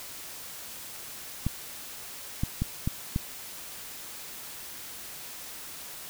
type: clicks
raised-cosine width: 5 ms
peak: -14 dBFS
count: 5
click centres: 1.466 / 2.435 / 2.62 / 2.875 / 3.161 s
effects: white hiss -42 dBFS RMS until 6.09 s